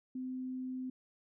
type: tone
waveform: sine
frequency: 256.8 Hz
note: C4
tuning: 32 cents flat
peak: -37 dBFS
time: 0.15-0.9 s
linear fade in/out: 5 ms
effects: none